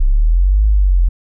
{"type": "linear two-way sweep", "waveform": "sine", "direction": "up then down", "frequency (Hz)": [30.87, 53.1, 41.32], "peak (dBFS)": -8, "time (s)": [0, 1.09], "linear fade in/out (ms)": 10, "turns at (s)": 0.65, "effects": []}